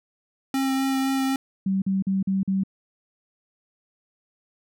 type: tone with vibrato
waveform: square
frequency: 267.7 Hz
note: C4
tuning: 40 cents sharp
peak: -22 dBFS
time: 0.54-1.36 s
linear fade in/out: 2 ms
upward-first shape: triangle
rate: 3.9 Hz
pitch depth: 13 cents each way
type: tone bursts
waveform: sine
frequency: 192.5 Hz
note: G3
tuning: 31 cents flat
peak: -20 dBFS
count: 5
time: 1.66-2.636 s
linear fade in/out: 5 ms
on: 160 ms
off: 44 ms
effects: none